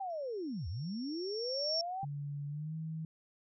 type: linear two-way sweep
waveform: sine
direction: down then up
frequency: 799 to 73.1 to 799 Hz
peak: -36 dBFS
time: 0-2.05 s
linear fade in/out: 10 ms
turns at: 0.68 s
type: tone with exponential growth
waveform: sine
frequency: 5480 Hz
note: F8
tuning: 34 cents flat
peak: -30 dBFS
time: 0.1-1.81 s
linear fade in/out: 1 ms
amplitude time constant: 370 ms
type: tone with pitch glide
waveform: sine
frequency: 143.7 to 159.45 Hz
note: D3 to D#3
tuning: -37 to +43 cents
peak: -37 dBFS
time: 2.03-3.05 s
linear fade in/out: 2 ms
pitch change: +180 cents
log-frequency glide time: 2.47-2.75 s
effects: none